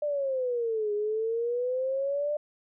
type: exponential two-way sweep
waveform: sine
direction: down then up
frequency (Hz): 600 to 411.9 to 600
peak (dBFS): -26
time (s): 0.02-2.37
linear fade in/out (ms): 5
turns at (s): 0.93
effects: none